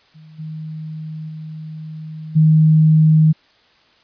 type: tone with level steps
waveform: sine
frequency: 156.7 Hz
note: D#3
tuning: 13 cents sharp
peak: -39 / -26 / -28 / -8 dBFS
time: 0.14-3.33 s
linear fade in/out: 20 ms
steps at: 0.38 / 1.28 / 2.35 s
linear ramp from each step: 20 ms
effects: white hiss -54 dBFS RMS until 4.03 s + resampled to 11025 Hz

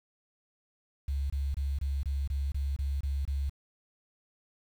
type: tone bursts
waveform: sine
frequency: 69.3 Hz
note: C#2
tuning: in tune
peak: -28 dBFS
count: 10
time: 1.08-3.496 s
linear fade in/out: 5 ms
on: 220 ms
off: 24 ms
effects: 9-bit

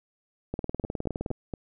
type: two click trains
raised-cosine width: 2 ms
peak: -17 / -19 dBFS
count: 16 / 4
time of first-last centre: 0.54-1.313 / 0.84-1.538 s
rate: 19.4 / 4.3 Hz
effects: none

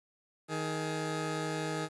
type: tone pair together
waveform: 15% pulse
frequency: 157.32 / 420 Hz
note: D#3 / G#4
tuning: +19 / +19 cents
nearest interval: octave + perfect fourth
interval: 1700 cents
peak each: -28 / -31 dBFS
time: 0.48-1.89 s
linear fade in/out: 50 ms
effects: resampled to 22050 Hz + 10-bit

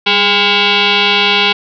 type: tone with frequency modulation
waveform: sine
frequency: 197.6 Hz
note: G3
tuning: 14 cents sharp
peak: -8 dBFS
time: 0.06-1.53 s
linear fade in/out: 10 ms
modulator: 610 Hz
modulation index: 6
effects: none

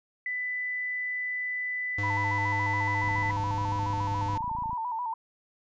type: tone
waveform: sine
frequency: 1994 Hz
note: B6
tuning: 16 cents sharp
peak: -29 dBFS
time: 0.26-3.31 s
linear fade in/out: 2 ms
type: tone with pitch glide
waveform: square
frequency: 101.6 to 101.01 Hz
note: G#2 to G#2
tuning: -38 to -48 cents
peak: -31 dBFS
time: 1.98-4.38 s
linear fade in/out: 5 ms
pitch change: -10 cents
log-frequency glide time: 3.79-4.16 s
type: tone with vibrato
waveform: sine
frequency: 938 Hz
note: A#5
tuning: 11 cents sharp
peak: -29 dBFS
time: 2.03-5.14 s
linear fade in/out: 5 ms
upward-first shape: square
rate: 7.1 Hz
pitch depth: 77 cents each way
type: click train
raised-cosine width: 5 ms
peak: -29 dBFS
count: 48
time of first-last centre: 3.04-4.731 s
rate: 27.8 Hz
effects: resampled to 16000 Hz

